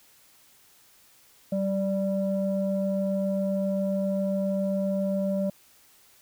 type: tone pair together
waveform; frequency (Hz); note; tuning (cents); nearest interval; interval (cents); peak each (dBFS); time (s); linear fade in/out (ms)
sine; 193.29 / 587.3; G3 / D5; -24 / 0; octave + perfect fifth; 1924; -25 / -27; 1.52-5.5; 5
effects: tanh soft clip ceiling -17 dBFS + white hiss -58 dBFS RMS until 6.21 s